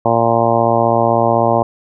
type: harmonic tone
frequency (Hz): 115.9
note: A#2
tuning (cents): -10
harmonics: 1 / 2 / 3 / 4 / 5 / 6 / 7 / 8 / 9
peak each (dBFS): -21 / -21 / -21 / -21 / -16 / -17 / -19 / -21 / -22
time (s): 0.05-1.63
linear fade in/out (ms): 5
effects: none